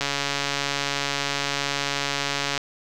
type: click train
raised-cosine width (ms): 0.2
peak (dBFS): -7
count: 363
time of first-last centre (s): 0.01-2.577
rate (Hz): 141
effects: none